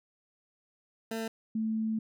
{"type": "tone pair in turn", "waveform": ["20% pulse", "sine"], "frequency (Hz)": [224.3, 220.4], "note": ["A3", "A3"], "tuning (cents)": [34, 3], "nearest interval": "unison", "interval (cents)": 31, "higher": "first", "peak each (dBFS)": -28, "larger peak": "neither", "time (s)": [[1.11, 1.28], [1.55, 1.99]], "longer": "second", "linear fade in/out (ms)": 5, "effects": []}